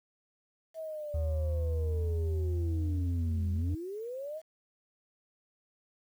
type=linear two-way sweep; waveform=sine; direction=down then up; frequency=650 to 196 to 650 Hz; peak=-36 dBFS; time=0.74-4.42 s; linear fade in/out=50 ms; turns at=3.52 s
type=tone with pitch glide; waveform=sine; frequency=78 to 85.55 Hz; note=D#2 to F2; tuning=+5 to -35 cents; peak=-27 dBFS; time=1.14-3.75 s; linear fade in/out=5 ms; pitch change=+160 cents; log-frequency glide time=1.34-3.12 s
effects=tanh soft clip ceiling -24 dBFS + 10-bit